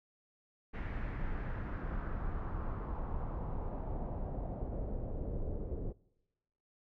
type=noise with low-pass filter sweep; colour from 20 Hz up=brown; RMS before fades=-38 dBFS; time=0.73-5.93 s; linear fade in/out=20 ms; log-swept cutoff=2100 to 440 Hz; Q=2.3; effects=noise-tail reverb RT60 1.0 s tail -24 dB re dry